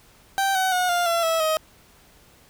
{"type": "tone with pitch steps", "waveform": "30% pulse", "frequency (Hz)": [781, 753.5, 727, 701.4, 676.8, 653, 630], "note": ["G5", "F#5", "F#5", "F5", "E5", "E5", "D#5"], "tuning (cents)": [-7, 31, -31, 7, 45, -17, 21], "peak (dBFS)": -17, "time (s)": [0.38, 1.57], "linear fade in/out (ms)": 0, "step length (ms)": 170, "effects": ["pink hiss -54 dBFS RMS until 2.49 s"]}